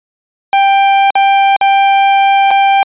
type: tone with dropouts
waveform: 45% pulse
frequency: 788 Hz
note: G5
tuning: 9 cents sharp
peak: -6 dBFS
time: 0.53-2.83 s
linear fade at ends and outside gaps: 1 ms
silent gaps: 1.105-1.154 / 1.564-1.612 / 2.507-2.512 s
effects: resampled to 8000 Hz